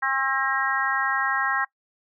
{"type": "harmonic tone with a mistuned harmonic", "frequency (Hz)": 268.8, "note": "C4", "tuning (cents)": 47, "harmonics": [3, 4, 5, 6, 7], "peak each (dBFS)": [-30, -27, -29, -27, -28], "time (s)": [0.02, 1.65], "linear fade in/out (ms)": 10, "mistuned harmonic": 5, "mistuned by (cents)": -20, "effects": ["noise-tail reverb RT60 0.1 s tail -22 dB re dry"]}